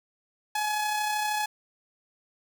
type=tone with amplitude modulation; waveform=sawtooth; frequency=846 Hz; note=G#5; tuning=32 cents sharp; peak=-21 dBFS; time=0.55-1.46 s; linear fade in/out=5 ms; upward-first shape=sine; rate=32.9 Hz; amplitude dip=30%; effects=9-bit